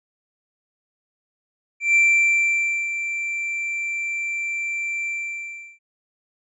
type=tone with ADSR envelope; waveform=triangle; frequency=2349 Hz; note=D7; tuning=in tune; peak=-11 dBFS; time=1.8-5.79 s; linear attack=150 ms; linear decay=930 ms; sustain=-11 dB; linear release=720 ms; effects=resampled to 24000 Hz